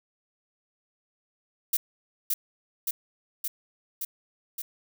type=noise with echo; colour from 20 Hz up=violet; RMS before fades=-24 dBFS; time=1.73-1.77 s; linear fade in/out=5 ms; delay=570 ms; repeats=5; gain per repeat=-2 dB; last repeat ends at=4.62 s; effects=none